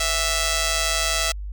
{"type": "tone with amplitude modulation", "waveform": "5% pulse", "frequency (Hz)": 659.3, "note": "E5", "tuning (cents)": 0, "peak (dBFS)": -6, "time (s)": [0, 1.32], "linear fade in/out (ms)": 5, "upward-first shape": "sine", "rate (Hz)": 152, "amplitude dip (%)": 65, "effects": ["added 50 Hz sine -28 dBFS peak until 1.52 s", "MP3 96 kbps"]}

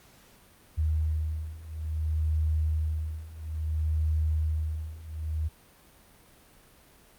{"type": "beating tone pair", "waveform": "sine", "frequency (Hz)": [77.7, 78.29], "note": ["D#2", "D#2"], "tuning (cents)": [-2, 11], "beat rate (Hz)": 0.59, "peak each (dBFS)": [-30, -28], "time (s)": [0.77, 5.49], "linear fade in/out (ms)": 20, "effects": ["pink hiss -57 dBFS RMS until 7.18 s", "Opus 48 kbps"]}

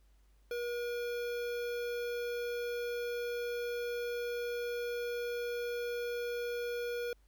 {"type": "tone with notch filter", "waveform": "square", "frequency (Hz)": 479.5, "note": "A#4", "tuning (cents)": 49, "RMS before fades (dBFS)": -37, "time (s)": [0.51, 7.13], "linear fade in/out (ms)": 2, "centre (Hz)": 8100, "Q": 0.96, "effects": ["added 50 Hz sine -62 dBFS peak until 7.27 s", "pink hiss -75 dBFS RMS until 7.27 s"]}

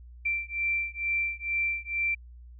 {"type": "beating tone pair", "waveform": "sine", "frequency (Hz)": [2349, 2351.2], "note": ["D7", "D7"], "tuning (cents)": [0, 1], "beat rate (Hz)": 2.2, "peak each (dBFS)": [-30, -30], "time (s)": [0.25, 2.15], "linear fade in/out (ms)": 10, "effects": ["added 60 Hz sine -45 dBFS peak until 2.59 s"]}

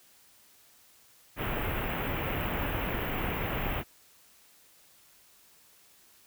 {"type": "band-stop noise", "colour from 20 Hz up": "pink", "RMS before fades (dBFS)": -32, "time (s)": [1.36, 3.84], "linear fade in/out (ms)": 50, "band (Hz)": [3000, 14000], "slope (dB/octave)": 48, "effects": ["white hiss -60 dBFS RMS until 6.26 s"]}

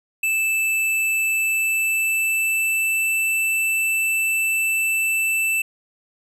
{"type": "tone with pitch glide", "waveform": "square", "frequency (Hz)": [2637, 2652], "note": ["E7", "E7"], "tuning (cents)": [0, 10], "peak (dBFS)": -19, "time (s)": [0.23, 5.62], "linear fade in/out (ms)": 5, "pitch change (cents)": 10, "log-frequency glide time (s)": [1.32, 3.11], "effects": []}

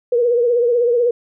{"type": "tone with vibrato", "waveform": "sine", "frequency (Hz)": 478.9, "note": "A#4", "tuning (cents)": 47, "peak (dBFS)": -12, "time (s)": [0.12, 1.11], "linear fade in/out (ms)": 5, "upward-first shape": "triangle", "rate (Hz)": 16, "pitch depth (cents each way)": 73, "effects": []}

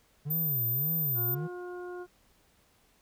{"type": "tone with vibrato", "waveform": "triangle", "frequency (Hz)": 140, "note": "C#3", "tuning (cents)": 18, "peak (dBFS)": -30, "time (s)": [0.25, 1.48], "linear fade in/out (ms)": 20, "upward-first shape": "sine", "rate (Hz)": 1.8, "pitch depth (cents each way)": 290}
{"type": "tone", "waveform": "sine", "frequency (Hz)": 13770, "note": "A9", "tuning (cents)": -39, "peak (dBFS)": -28, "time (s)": [0.3, 1.35], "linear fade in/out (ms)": 10}
{"type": "harmonic tone", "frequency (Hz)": 357.4, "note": "F4", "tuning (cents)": 40, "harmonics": [1, 2, 3, 4], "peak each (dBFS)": [-38, -48, -51, -49], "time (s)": [1.14, 2.07], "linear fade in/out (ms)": 50}
{"effects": ["pink hiss -66 dBFS RMS until 3.01 s"]}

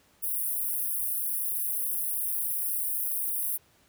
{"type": "high-pass noise", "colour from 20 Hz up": "white", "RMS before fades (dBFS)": -30, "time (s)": [0.22, 3.58], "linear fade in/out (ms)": 20, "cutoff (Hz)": 9400, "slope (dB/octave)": 96, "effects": ["pink hiss -63 dBFS RMS until 3.88 s", "high-pass 60 Hz 12 dB/octave"]}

